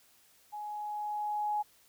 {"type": "tone with level ramp", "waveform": "sine", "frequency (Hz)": 838, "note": "G#5", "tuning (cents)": 15, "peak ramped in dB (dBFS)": [-38, -28], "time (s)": [0.52, 1.63], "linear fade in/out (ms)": 20, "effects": ["white hiss -64 dBFS RMS until 1.88 s"]}